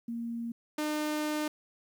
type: tone pair in turn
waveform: sine / sawtooth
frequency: 233.1 / 302.9 Hz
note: A#3 / D#4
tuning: 0 / -46 cents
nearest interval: perfect fourth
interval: 454 cents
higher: second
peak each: -33 / -26 dBFS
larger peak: second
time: 0.08-0.52 / 0.78-1.48 s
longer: second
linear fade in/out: 5 ms
effects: 11-bit